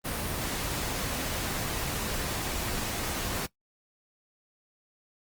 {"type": "noise", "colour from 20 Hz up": "pink", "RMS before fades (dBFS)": -32, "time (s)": [0.04, 3.47], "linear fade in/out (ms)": 20, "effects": ["noise-tail reverb RT60 0.1 s tail -19 dB re dry", "Opus 32 kbps"]}